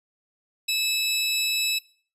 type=tone pair together; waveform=30% pulse; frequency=2610 / 3917 Hz; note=E7 / B7; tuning=-18 / -15 cents; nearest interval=perfect fifth; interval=703 cents; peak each=-23 dBFS; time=0.68-1.79 s; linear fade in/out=10 ms; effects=noise-tail reverb RT60 0.4 s tail -17 dB re dry + resampled to 32000 Hz